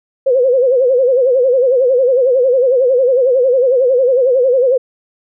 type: tone with vibrato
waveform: sine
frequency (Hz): 511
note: C5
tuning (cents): -41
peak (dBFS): -8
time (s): 0.26-4.78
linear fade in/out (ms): 10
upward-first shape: sine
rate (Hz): 11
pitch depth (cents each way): 110
effects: none